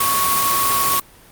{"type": "tone in noise", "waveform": "sine", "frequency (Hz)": 1108.7, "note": "C#6", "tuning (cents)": 0, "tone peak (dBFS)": -18, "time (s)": [0, 1], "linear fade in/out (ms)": 5, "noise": "white", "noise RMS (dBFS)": -19, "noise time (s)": [0, 1], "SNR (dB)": -2, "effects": ["pink hiss -46 dBFS RMS until 1.31 s", "Opus 32 kbps"]}